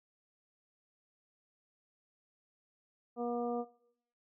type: harmonic tone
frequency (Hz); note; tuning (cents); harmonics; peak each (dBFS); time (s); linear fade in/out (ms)
239.5; A#3; +47; 1 / 2 / 3 / 4 / 5; -38 / -37 / -40 / -52 / -48; 3.16-3.65; 50
effects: noise-tail reverb RT60 0.7 s tail -19 dB re dry